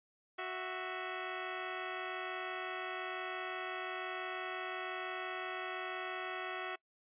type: tone pair together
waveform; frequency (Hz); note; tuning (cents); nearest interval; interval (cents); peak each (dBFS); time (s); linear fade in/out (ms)
10% pulse; 370.2 / 659.3; F#4 / E5; +1 / 0; minor seventh; 999; -32 / -34; 0.38-6.76; 10
effects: noise-tail reverb RT60 0.1 s tail -24 dB re dry + resampled to 8000 Hz